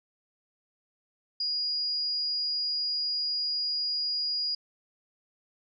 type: tone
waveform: sine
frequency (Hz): 4876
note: D#8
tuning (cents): -36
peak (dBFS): -27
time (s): 1.4-4.55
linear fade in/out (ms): 5
effects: none